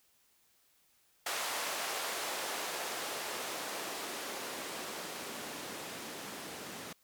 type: noise with band-pass filter sweep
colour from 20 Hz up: blue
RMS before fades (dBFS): -40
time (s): 1.26-6.93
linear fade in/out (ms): 5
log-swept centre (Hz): 710 to 210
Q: 0.9
effects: white hiss -70 dBFS RMS until 7.03 s